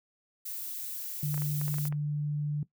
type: noise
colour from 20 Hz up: violet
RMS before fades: -38 dBFS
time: 0.45-1.89 s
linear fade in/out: 10 ms
type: tone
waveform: sine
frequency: 147.8 Hz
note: D3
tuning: 11 cents sharp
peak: -28 dBFS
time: 1.23-2.63 s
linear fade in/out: 2 ms
type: clicks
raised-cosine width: 0.5 ms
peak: -28 dBFS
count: 9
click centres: 1.343 / 1.378 / 1.42 / 1.614 / 1.681 / 1.742 / 1.784 / 1.854 / 1.925 s
effects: noise-tail reverb RT60 0.1 s tail -17 dB re dry